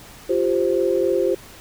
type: chord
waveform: sine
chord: F suspended second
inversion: none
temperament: just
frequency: 349.2 / 392.9 / 523.8 Hz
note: F4 / G4 / C5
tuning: 0 / +4 / +2 cents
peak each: -21 dBFS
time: 0.29-1.35 s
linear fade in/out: 10 ms
effects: pink hiss -43 dBFS RMS until 1.6 s